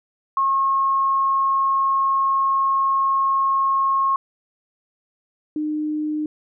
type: tone pair in turn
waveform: sine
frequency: 1084 / 304.2 Hz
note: C#6 / D#4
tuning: -39 / -39 cents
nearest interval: octave + minor seventh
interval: 2200 cents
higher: first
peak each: -16 / -21 dBFS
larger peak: first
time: 0.37-4.16 / 5.56-6.26 s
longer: first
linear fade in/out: 2 ms
effects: none